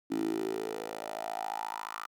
10% pulse tone with high-pass filter sweep, 54.3 Hz, A1, 22 cents flat, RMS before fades -36 dBFS, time 0.1-2.07 s, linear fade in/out 20 ms, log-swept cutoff 290 to 1200 Hz, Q 6.7, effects none

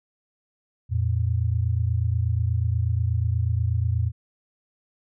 sine tone pair together, 86 / 114.27 Hz, F2 / A#2, -26 / -34 cents, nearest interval perfect fourth, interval 492 cents, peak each -23 dBFS, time 0.89-4.12 s, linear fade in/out 50 ms, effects none

